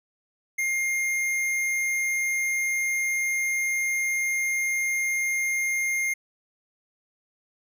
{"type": "tone with hard clipping", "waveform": "triangle", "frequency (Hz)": 2121, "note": "C7", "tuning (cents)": 23, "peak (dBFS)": -25, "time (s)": [0.58, 6.14], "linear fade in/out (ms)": 10, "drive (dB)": 16, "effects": []}